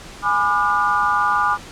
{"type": "chord", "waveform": "sine", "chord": "G# diminished seventh", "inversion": "none", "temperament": "just", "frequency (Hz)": [830.6, 996.7, 1196.1, 1435.3], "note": ["G#5", "B5", "D6", "F6"], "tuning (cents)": [0, 16, 31, 47], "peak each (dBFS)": [-22, -23, -18, -22], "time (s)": [0.22, 1.58], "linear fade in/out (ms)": 50, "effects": ["pink hiss -38 dBFS RMS until 1.71 s", "low-pass 8000 Hz 12 dB/octave"]}